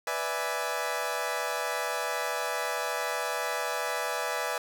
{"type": "chord", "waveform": "20% pulse", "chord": "E dominant seventh", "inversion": "second", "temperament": "equal", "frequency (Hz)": [493.9, 587.3, 659.3, 830.6], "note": ["B4", "D5", "E5", "G#5"], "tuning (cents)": [0, 0, 0, 0], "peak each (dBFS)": -30, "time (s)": [0.07, 4.58], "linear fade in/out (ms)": 2, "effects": []}